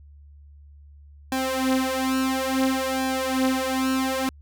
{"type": "tone with flanger", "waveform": "sawtooth", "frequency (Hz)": 262.6, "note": "C4", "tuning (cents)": 6, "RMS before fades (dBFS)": -24, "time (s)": [1.32, 4.29], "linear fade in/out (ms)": 2, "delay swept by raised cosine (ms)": [1.2, 6.9], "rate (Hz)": 0.58, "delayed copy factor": 0.85, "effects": ["added 72 Hz sine -45 dBFS peak until 4.41 s"]}